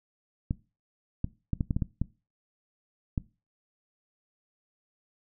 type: clicks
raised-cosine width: 5 ms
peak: -15 dBFS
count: 9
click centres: 0.509 / 1.244 / 1.533 / 1.608 / 1.708 / 1.765 / 1.822 / 2.016 / 3.178 s
effects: noise-tail reverb RT60 0.3 s tail -20 dB re dry